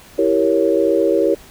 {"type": "chord", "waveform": "sine", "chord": "E diminished seventh", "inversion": "none", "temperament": "equal", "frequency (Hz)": [329.6, 392, 466.2, 554.4], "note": ["E4", "G4", "Bb4", "Db5"], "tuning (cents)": [0, 0, 0, 0], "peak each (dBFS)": -18, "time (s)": [0.18, 1.35], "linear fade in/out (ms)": 10, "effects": ["pink hiss -43 dBFS RMS until 1.5 s"]}